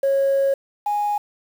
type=tone pair in turn; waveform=sine; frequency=548 / 827.8 Hz; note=C#5 / G#5; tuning=-20 / -6 cents; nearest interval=perfect fifth; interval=714 cents; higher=second; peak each=-14 / -18 dBFS; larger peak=first; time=0.03-0.54 / 0.86-1.18 s; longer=first; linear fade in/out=5 ms; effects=tanh soft clip ceiling -13 dBFS + 7-bit